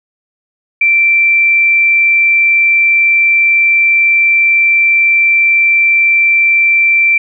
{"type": "tone", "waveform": "sine", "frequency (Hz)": 2346, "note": "D7", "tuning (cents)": -2, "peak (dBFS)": -6, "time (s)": [0.81, 7.18], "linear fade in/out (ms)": 5, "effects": []}